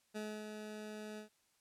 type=tone with ADSR envelope; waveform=20% pulse; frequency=213.2 Hz; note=G#3; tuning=46 cents sharp; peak=-35 dBFS; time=0.14-1.29 s; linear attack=25 ms; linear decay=270 ms; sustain=-5 dB; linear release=110 ms; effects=white hiss -75 dBFS RMS until 1.6 s + low-pass 11000 Hz 12 dB/octave